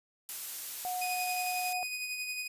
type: noise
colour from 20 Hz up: blue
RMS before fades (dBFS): -38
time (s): 0.29-1.73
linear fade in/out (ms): 0
type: tone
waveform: sine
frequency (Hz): 729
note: F#5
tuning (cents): -26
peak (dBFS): -33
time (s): 0.85-1.83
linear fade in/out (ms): 0
type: tone with tremolo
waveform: sawtooth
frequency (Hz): 2489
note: D#7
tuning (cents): 0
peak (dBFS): -30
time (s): 1.01-2.48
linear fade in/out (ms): 10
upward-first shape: sine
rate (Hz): 11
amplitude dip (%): 40
effects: resampled to 32000 Hz